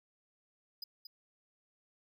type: tone with echo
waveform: square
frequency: 4978 Hz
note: D#8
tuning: in tune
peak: -40 dBFS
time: 0.82-0.84 s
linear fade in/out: 5 ms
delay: 230 ms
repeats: 1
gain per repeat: -7 dB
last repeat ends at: 1.07 s
effects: none